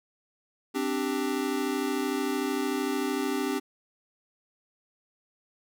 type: chord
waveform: square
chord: C suspended second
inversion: none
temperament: equal with one note detuned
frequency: 261.6 / 294.9 / 392 Hz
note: C4 / D4 / G4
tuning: 0 / +7 / 0 cents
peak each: -32 dBFS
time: 0.74-3.6 s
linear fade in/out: 20 ms
effects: none